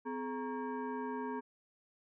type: tone with frequency modulation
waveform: sine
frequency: 255.7 Hz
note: C4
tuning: 40 cents flat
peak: -36 dBFS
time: 0.05-1.41 s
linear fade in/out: 20 ms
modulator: 681 Hz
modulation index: 1.3
effects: none

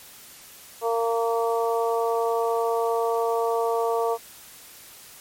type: harmonic tone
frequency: 229.9 Hz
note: A#3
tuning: 24 cents flat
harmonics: 2 / 3 / 4 / 5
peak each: -23 / -27 / -29 / -31 dBFS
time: 0.81-4.18 s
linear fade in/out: 50 ms
effects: white hiss -46 dBFS RMS until 5.2 s + MP3 64 kbps

